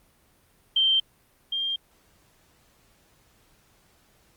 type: tone pair in turn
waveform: sine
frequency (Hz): 3136 / 3196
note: G7 / G7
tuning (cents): 0 / +33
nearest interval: unison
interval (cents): 33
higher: second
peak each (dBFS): -18 / -25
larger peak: first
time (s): 0.76-1 / 1.52-1.76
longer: neither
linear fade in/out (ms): 5
effects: pink hiss -62 dBFS RMS until 4.36 s + Opus 32 kbps